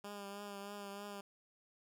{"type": "tone with vibrato", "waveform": "10% pulse", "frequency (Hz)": 201.8, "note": "G#3", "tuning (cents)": -49, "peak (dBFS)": -37, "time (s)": [0.04, 1.21], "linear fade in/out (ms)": 5, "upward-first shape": "triangle", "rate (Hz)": 3.2, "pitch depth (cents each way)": 35, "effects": []}